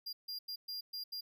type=tone bursts at uneven times; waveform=square; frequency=4800 Hz; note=D8; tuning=37 cents sharp; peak=-40 dBFS; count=6; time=0.06-0.13 / 0.28-0.39 / 0.48-0.56 / 0.68-0.81 / 0.93-1.04 / 1.12-1.21 s; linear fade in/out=10 ms; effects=none